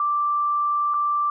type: tone with dropouts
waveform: sine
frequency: 1174.7 Hz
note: D6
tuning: in tune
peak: -19 dBFS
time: 0-1.3 s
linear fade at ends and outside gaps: 2 ms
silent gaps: 0.938-0.941 s
effects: none